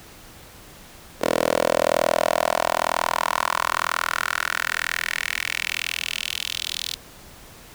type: tone with high-pass filter sweep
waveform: 10% pulse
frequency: 41.03 Hz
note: E1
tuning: 7 cents flat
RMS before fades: -24 dBFS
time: 1.21-6.96 s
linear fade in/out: 10 ms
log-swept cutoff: 430 to 3800 Hz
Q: 2.9
effects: pink hiss -45 dBFS RMS until 7.74 s